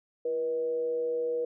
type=tone with frequency modulation; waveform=sine; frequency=482.7 Hz; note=B4; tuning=40 cents flat; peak=-27 dBFS; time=0.25-1.45 s; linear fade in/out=5 ms; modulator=145 Hz; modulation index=0.3; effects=none